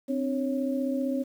sine tone cluster, 261.4 / 296.8 / 551 Hz, C4 / D4 / C#5, -1 / +18 / -11 cents, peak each -27 / -34 / -32 dBFS, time 0.08-1.24 s, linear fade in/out 20 ms, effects 9-bit

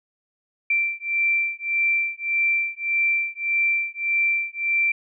sine beating tone pair, 2349 / 2350.7 Hz, D7 / D7, 0 / +1 cents, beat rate 1.7 Hz, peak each -23 dBFS, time 0.7-4.92 s, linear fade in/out 5 ms, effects none

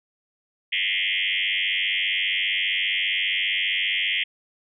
sine tone with frequency modulation, 2631 Hz, E7, 4 cents flat, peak -21 dBFS, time 0.72-4.24 s, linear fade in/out 10 ms, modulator 95 Hz, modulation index 7.1, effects none

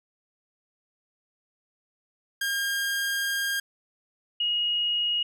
sawtooth / sine tone pair in turn, 1613 / 2882 Hz, G6 / F#7, +49 / -46 cents, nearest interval minor seventh, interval 1005 cents, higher second, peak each -22 / -23 dBFS, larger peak first, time 2.41-3.6 / 4.4-5.23 s, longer first, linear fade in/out 5 ms, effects none

